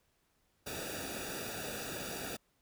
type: noise with comb filter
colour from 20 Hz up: pink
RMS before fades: -41 dBFS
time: 0.66-2.37 s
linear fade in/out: 10 ms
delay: 0.95 ms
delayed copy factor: -0.85
effects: pink hiss -75 dBFS RMS until 2.61 s